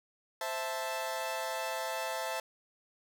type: chord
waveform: sawtooth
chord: A minor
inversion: first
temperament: equal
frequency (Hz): 523.3 / 659.3 / 880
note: C5 / E5 / A5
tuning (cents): 0 / 0 / 0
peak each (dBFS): -36 / -34 / -34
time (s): 0.41-2.4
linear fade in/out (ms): 2
effects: none